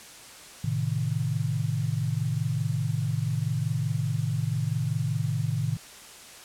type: chord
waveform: sine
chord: A diminished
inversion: none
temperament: equal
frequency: 110 / 130.81 / 155.56 Hz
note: A2 / C3 / Eb3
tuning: 0 / 0 / 0 cents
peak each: -29 dBFS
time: 0.64-5.77 s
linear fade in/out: 5 ms
effects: white hiss -46 dBFS RMS until 6.44 s + low-pass 10000 Hz 12 dB/octave